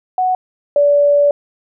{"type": "tone pair in turn", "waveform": "sine", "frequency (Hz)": [740, 577.2], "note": ["F#5", "D5"], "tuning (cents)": [0, -30], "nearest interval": "major third", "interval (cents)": 430, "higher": "first", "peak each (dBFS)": [-12, -8], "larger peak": "second", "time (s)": [[0.18, 0.35], [0.76, 1.31]], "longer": "second", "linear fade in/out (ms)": 2, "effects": []}